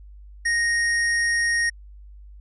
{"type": "tone", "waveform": "square", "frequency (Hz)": 1864.7, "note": "A#6", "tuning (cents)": 0, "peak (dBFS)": -20, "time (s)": [0.45, 1.7], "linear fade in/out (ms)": 10, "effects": ["added 50 Hz sine -41 dBFS peak until 2.4 s", "resampled to 24000 Hz"]}